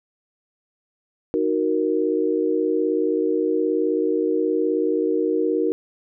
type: chord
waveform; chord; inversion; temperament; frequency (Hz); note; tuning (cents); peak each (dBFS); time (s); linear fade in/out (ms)
sine; D# minor; none; equal; 311.1 / 370 / 466.2; D#4 / F#4 / A#4; 0 / 0 / 0; -23 / -23 / -22; 1.34-5.72; 0
effects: none